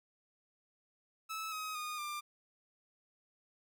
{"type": "tone with pitch steps", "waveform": "sawtooth", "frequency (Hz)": [1304, 1265.4, 1228, 1191.6], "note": ["E6", "D#6", "D#6", "D6"], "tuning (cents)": [-19, 29, -23, 25], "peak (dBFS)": -35, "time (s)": [1.29, 2.21], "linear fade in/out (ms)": 20, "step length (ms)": 230, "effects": []}